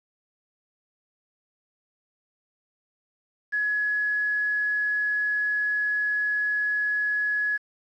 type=tone with quantisation; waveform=sine; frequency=1688 Hz; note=G#6; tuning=28 cents sharp; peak=-22 dBFS; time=3.52-7.58 s; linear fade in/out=20 ms; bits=7; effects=low-pass 3000 Hz 12 dB/octave